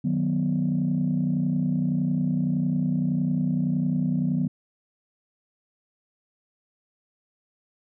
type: chord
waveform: sine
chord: B major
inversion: first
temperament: just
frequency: 154.34 / 185.21 / 246.9 Hz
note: D#3 / F#3 / B3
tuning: -14 / +2 / 0 cents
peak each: -25 dBFS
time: 0.04-4.48 s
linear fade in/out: 10 ms
effects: tanh soft clip ceiling -15 dBFS